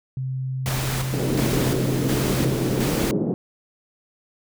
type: tone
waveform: sine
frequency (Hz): 130.81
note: C3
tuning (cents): 0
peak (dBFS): -24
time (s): 0.17-2.86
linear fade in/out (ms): 2
type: noise with tremolo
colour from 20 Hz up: pink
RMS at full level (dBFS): -27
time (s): 0.66-3.11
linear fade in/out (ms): 0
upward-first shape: square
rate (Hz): 1.4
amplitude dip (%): 45
type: band-pass noise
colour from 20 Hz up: white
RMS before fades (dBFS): -24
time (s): 1.13-3.34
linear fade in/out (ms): 0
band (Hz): 130 to 420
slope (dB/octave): 24
effects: none